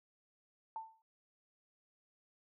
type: tone with exponential decay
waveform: sine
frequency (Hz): 890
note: A5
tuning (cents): +20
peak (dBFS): -37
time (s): 0.76-1.02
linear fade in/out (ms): 1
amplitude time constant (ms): 56
effects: none